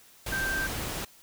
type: tone in noise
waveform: sine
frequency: 1568 Hz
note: G6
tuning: in tune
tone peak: -28 dBFS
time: 0.32-0.67 s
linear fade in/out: 5 ms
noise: pink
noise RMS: -34 dBFS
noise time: 0.26-1.05 s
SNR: +3 dB
effects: white hiss -56 dBFS RMS until 1.22 s